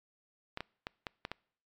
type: clicks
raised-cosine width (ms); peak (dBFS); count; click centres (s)
0.3; -21; 6; 0.574 / 0.606 / 0.869 / 1.068 / 1.251 / 1.316
effects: noise-tail reverb RT60 0.6 s tail -26 dB re dry + MP3 96 kbps